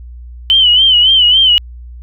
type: tone with vibrato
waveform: sine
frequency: 3032 Hz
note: F#7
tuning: 42 cents sharp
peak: -5 dBFS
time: 0.5-1.58 s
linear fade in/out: 0 ms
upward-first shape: sine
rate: 3.6 Hz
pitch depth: 85 cents each way
effects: added 60 Hz sine -28 dBFS peak until 2.02 s